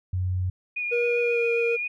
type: tone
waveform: sine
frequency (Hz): 91.8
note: F#2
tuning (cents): -13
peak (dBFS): -23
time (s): 0.13-0.5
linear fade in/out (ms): 5
type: tone with vibrato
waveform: sine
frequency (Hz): 2445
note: D#7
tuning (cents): -31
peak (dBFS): -26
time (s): 0.76-1.88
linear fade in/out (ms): 10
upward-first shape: triangle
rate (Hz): 7.5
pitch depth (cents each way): 24
type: tone with pitch glide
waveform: triangle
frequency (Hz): 477 to 466.9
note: A#4 to A#4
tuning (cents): +40 to +3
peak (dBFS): -20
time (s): 0.91-1.77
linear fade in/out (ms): 20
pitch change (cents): -37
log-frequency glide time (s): 1.23-1.45
effects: none